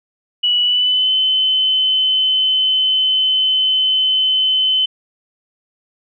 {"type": "tone with pitch glide", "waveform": "sine", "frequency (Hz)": [2942, 3048], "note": ["F#7", "G7"], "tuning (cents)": [-11, -49], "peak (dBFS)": -12, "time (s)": [0.43, 4.86], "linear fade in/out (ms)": 10, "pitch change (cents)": 62, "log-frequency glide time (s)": [0.62, 1.11], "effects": []}